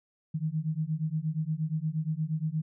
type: beating tone pair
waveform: sine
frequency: 152.8 / 161.3 Hz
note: D#3 / E3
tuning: -31 / -37 cents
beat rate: 8.5 Hz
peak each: -31 dBFS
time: 0.34-2.62 s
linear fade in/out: 10 ms
effects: none